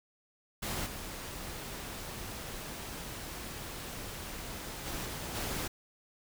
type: noise with level steps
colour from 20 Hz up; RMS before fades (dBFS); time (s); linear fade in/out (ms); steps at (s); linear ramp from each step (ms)
pink; -36 / -42 / -38 / -40 / -36; 0.62-5.68; 10; 0.85 / 4.85 / 5.04 / 5.34; 20
effects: none